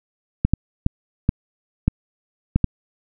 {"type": "clicks", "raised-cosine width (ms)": 5, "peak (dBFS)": -3, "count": 7, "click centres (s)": [0.45, 0.536, 0.864, 1.291, 1.88, 2.56, 2.643], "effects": []}